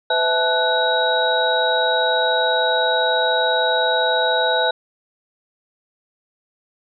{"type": "tone cluster", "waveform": "sine", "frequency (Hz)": [504, 654, 868, 1483, 3833], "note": ["B4", "E5", "A5", "F#6", "A#7"], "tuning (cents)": [35, -14, -24, 4, 47], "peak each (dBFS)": -22, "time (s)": [0.1, 4.71], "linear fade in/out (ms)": 5, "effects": []}